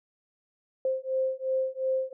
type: beating tone pair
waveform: sine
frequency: 523 / 525.8 Hz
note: C5 / C5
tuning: -1 / +8 cents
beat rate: 2.8 Hz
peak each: -29 / -29 dBFS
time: 0.85-2.13 s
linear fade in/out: 2 ms
effects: none